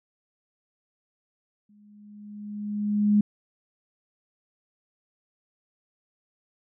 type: tone with exponential growth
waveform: sine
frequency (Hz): 207.7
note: G#3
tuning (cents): 0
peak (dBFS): -15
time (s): 1.69-3.21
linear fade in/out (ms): 5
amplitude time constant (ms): 330
effects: none